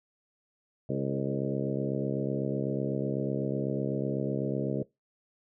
harmonic tone with a mistuned harmonic, 68 Hz, C#2, 33 cents flat, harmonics 2 / 3 / 4 / 5 / 6 / 7 / 8 / 9, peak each -33 / -35 / -36 / -37 / -38 / -38 / -39 / -40 dBFS, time 0.89-4.83 s, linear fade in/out 5 ms, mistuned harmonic 7, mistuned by -21 cents, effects noise-tail reverb RT60 0.2 s tail -22 dB re dry

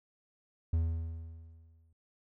triangle tone with exponential decay, 81.8 Hz, E2, 13 cents flat, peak -23 dBFS, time 0.73-1.93 s, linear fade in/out 5 ms, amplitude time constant 260 ms, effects none

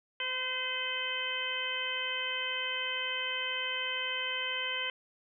harmonic tone, 513 Hz, C5, 34 cents flat, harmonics 1 / 2 / 3 / 4 / 5 / 6, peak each -44 / -43 / -40 / -38 / -39 / -35 dBFS, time 0.2-4.9 s, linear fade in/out 2 ms, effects none

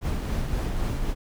brown noise with tremolo, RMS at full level -25 dBFS, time 0.01-1.15 s, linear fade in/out 50 ms, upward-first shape triangle, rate 3.8 Hz, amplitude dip 35%, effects none

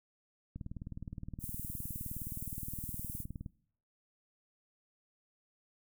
click train, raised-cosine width 5 ms, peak -30 dBFS, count 57, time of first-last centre 0.56-3.462 s, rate 19.3 Hz
white high-pass noise, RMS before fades -44 dBFS, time 1.39-3.26 s, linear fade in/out 50 ms, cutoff 9600 Hz, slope 24 dB/octave
effects noise-tail reverb RT60 0.6 s tail -21 dB re dry

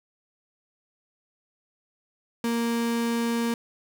35% pulse tone, 233.1 Hz, A#3, in tune, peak -22 dBFS, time 2.44-3.54 s, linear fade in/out 2 ms, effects none

